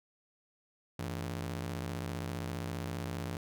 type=ring-modulated tone; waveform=sawtooth; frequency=125.5 Hz; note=B2; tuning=28 cents sharp; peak=-29 dBFS; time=0.99-3.37 s; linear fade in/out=2 ms; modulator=35.2 Hz; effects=none